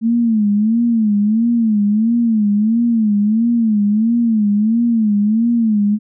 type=tone with vibrato; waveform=sine; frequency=220 Hz; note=A3; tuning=in tune; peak=-11 dBFS; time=0.01-5.99 s; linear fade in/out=50 ms; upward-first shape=sine; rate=1.5 Hz; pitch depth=130 cents each way; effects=none